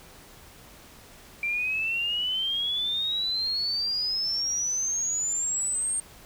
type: exponential sweep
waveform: sine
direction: up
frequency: 2349 to 8700 Hz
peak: -25 dBFS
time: 1.43-6 s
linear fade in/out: 2 ms
effects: pink hiss -50 dBFS RMS until 6.25 s